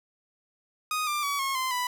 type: tone with pitch steps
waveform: sawtooth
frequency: 1244.5 / 1189 / 1136 / 1085.3 / 1036.9 / 990.6 Hz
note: D#6 / D6 / C#6 / C#6 / C6 / B5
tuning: 0 / +21 / +42 / -37 / -16 / +5 cents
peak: -23 dBFS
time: 0.91-1.87 s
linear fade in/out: 2 ms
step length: 160 ms
effects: none